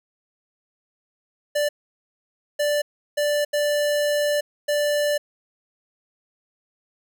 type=tone bursts at uneven times; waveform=square; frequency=587.3 Hz; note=D5; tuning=in tune; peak=-20 dBFS; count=5; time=1.55-1.69 / 2.59-2.82 / 3.17-3.45 / 3.53-4.41 / 4.68-5.18 s; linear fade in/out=10 ms; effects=none